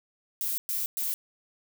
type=noise bursts; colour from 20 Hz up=violet; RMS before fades=-30 dBFS; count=3; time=0.41-1.14 s; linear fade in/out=0 ms; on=170 ms; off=110 ms; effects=none